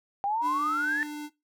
sine exponential sweep, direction up, 784 to 1798 Hz, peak -25 dBFS, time 0.24-1.03 s, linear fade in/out 0 ms
square tone, 297.7 Hz, D4, 24 cents sharp, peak -35 dBFS, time 0.41-1.3 s, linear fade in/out 50 ms
effects noise-tail reverb RT60 0.2 s tail -19 dB re dry

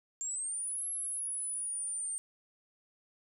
sine exponential two-way sweep, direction up then down, 7300 to 11175 to 8750 Hz, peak -34 dBFS, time 0.21-2.18 s, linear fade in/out 0 ms, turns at 0.87 s, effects none

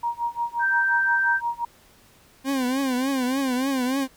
sine tone with tremolo, 943 Hz, A#5, 20 cents sharp, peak -21 dBFS, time 0.03-1.65 s, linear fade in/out 5 ms, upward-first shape sine, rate 5.7 Hz, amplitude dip 95%
sine tone, 1565 Hz, G6, 3 cents flat, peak -19 dBFS, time 0.59-1.41 s, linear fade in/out 50 ms
40% pulse tone with vibrato, 261.6 Hz, C4, in tune, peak -21 dBFS, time 2.44-4.08 s, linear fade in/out 50 ms, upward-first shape triangle, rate 3.4 Hz, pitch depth 120 cents each way
effects pink hiss -55 dBFS RMS until 4.16 s

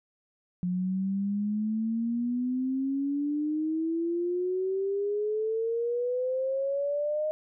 sine exponential sweep, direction up, 177.7 to 620 Hz, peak -26 dBFS, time 0.63-7.31 s, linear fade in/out 0 ms, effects none

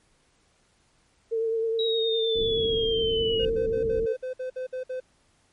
sine tone with vibrato, 451.1 Hz, A4, 43 cents sharp, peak -23 dBFS, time 1.31-4.14 s, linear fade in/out 20 ms, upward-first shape triangle, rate 9.6 Hz, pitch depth 31 cents each way
sine linear sweep, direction down, 3854 to 2856 Hz, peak -27 dBFS, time 1.79-3.45 s, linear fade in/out 2 ms
pink low-pass noise, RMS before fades -35 dBFS, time 2.35-4.06 s, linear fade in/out 5 ms, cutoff 500 Hz, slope 96 dB/octave
triangle tone bursts, 512 Hz, C5, 38 cents flat, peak -27 dBFS, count 10, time 3.39-5.003 s, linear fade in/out 10 ms, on 110 ms, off 57 ms
effects pink hiss -65 dBFS RMS until 5.52 s + MP3 48 kbps

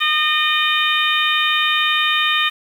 harmonic tone, 611 Hz, D#5, 32 cents flat, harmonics 2 / 3 / 4 / 5 / 6, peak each -21 / -21 / -21 / -21 / -21 dBFS, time 0-2.5 s, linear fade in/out 20 ms, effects 7-bit

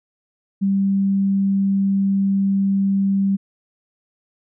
sine tone, 196 Hz, G3, in tune, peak -15 dBFS, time 0.61-3.37 s, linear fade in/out 20 ms, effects none

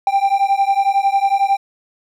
triangle beating tone pair, 784 / 795 Hz, G5 / G5, 0 / +24 cents, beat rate 11 Hz, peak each -14 dBFS, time 0.07-1.57 s, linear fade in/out 2 ms, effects none

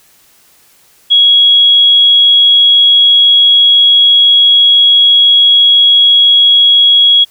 sine tone, 3322 Hz, G#7, in tune, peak -3 dBFS, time 1.1-7.25 s, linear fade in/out 20 ms, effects white hiss -47 dBFS RMS until 7.3 s

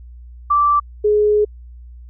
sine tone pair in turn, 1168 / 419.7 Hz, D6 / G#4, -10 / +18 cents, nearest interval octave + tritone, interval 1772 cents, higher first, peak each -11 dBFS, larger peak neither, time 0.5-0.8 / 1.04-1.45 s, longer second, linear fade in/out 10 ms, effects added 60 Hz sine -35 dBFS peak until 2.09 s

